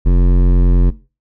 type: tone with hard clipping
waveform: triangle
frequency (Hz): 44.62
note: F1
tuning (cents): +38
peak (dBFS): -9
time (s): 0.05-0.91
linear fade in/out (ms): 20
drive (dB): 18
effects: noise-tail reverb RT60 0.3 s tail -17 dB re dry